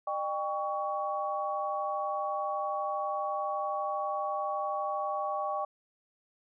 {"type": "tone cluster", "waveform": "sine", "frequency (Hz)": [607, 794, 1122], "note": ["D#5", "G5", "C#6"], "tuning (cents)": [-43, 22, 21], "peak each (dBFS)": [-35, -34, -34], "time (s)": [0.07, 5.65], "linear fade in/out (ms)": 5, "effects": []}